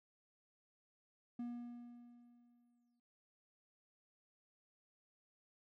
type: tone with exponential decay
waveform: triangle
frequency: 240 Hz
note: B3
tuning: 49 cents flat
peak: -38 dBFS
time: 1.39-3 s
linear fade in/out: 5 ms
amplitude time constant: 350 ms
effects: none